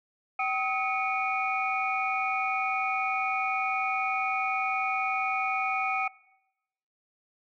sine tone cluster, 767 / 1272 / 2222 / 2440 Hz, G5 / D#6 / C#7 / D#7, -38 / +38 / +4 / -34 cents, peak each -29 / -31 / -34 / -31 dBFS, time 0.39-6.08 s, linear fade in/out 5 ms, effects noise-tail reverb RT60 0.9 s tail -21 dB re dry + tanh soft clip ceiling -15 dBFS

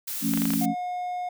blue noise, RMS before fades -32 dBFS, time 0.07-0.66 s, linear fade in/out 10 ms
sine chord, F augmented, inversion none, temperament equal with one note detuned, 171.32 / 220 / 277.2 Hz, F3 / A3 / C#4, -33 / 0 / 0 cents, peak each -30 / -26 / -26 dBFS, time 0.21-0.75 s, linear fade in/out 50 ms
clicks, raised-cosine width 0.3 ms, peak -16 dBFS, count 6, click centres 0.337 / 0.375 / 0.42 / 0.455 / 0.505 / 0.536 s
triangle tone, 720 Hz, F#5, 47 cents flat, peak -26 dBFS, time 0.61-1.29 s, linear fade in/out 5 ms
effects none

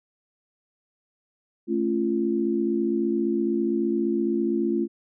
sine chord, A augmented, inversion none, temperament just, 220 / 275 / 343.8 Hz, A3 / C#4 / E#4, 0 / -14 / -27 cents, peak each -26 / -28 / -24 dBFS, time 1.67-4.88 s, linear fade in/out 50 ms, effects none

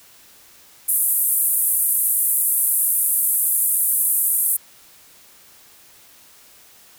white band-pass noise, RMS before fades -19 dBFS, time 0.88-4.57 s, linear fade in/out 10 ms, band 9200 to 14000 Hz, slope 48 dB/octave, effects white hiss -49 dBFS RMS until 6.98 s

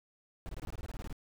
brown noise bursts, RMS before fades -40 dBFS, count 13, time 0.46-1.127 s, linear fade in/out 0 ms, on 31 ms, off 22 ms, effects none

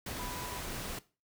sine tone in noise, 987.8 Hz, B5, in tune, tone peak -44 dBFS, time 0.19-0.59 s, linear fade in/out 5 ms, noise pink, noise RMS -40 dBFS, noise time 0.06-0.99 s, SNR -7 dB, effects noise-tail reverb RT60 0.3 s tail -17 dB re dry

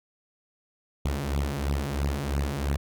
sawtooth beating tone pair, 68.8 / 71.8 Hz, C#2 / D2, -12 / -39 cents, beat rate 3 Hz, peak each -25 dBFS, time 1.05-2.77 s, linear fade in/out 5 ms, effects none

